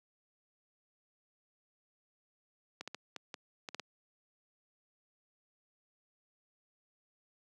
clicks, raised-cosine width 0.2 ms, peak -24 dBFS, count 8, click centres 2.81 / 2.876 / 2.946 / 3.163 / 3.342 / 3.688 / 3.746 / 3.797 s, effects high-pass 200 Hz 12 dB/octave

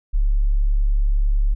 sine tone, 35.45 Hz, C#1, 40 cents sharp, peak -14 dBFS, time 0.13-1.55 s, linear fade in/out 20 ms, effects none

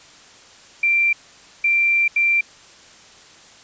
sine tone bursts at uneven times, 2359 Hz, D7, 7 cents sharp, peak -14 dBFS, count 3, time 0.83-1.13 / 1.64-2.08 / 2.16-2.41 s, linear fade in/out 5 ms, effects white hiss -46 dBFS RMS until 3.63 s + resampled to 16000 Hz

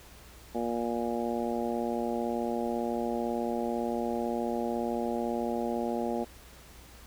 harmonic tone, 118 Hz, A#2, 22 cents sharp, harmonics 2 / 3 / 4 / 5 / 6 / 7, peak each -33 / -35 / -36 / -37 / -38 / -38 dBFS, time 0.54-6.25 s, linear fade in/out 20 ms, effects added 60 Hz sine -53 dBFS peak until 7.06 s + pink hiss -53 dBFS RMS until 7.06 s

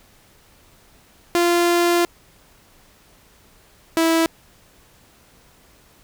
sawtooth tone pair in turn, 346.1 / 327.7 Hz, F4 / E4, -16 / -10 cents, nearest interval minor second, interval 94 cents, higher first, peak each -11 dBFS, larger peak neither, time 1.35-2.05 / 3.97-4.26 s, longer first, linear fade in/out 0 ms, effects pink hiss -53 dBFS RMS until 6.03 s

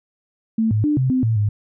sine tone with pitch steps, 222.8 / 107.2 / 298 / 130.2 / 257.3 / 112.5 / 104.2 Hz, A3 / A2 / D4 / C3 / C4 / A2 / G#2, +22 / -45 / +25 / -8 / -29 / +39 / +6 cents, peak -15 dBFS, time 0.58-1.49 s, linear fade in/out 5 ms, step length 130 ms, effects none

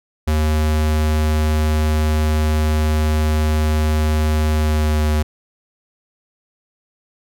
square tone with pitch glide, 77.1 to 76.13 Hz, D#2 to D#2, -15 to -37 cents, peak -15 dBFS, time 0.27-5.23 s, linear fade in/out 10 ms, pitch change -22 cents, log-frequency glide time 4.54-5.1 s, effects none

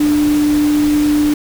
sine tone in noise, 296.8 Hz, D4, 18 cents sharp, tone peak -10 dBFS, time 0-1.34 s, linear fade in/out 5 ms, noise pink, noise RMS -26 dBFS, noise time 0-1.34 s, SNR +13 dB, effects none

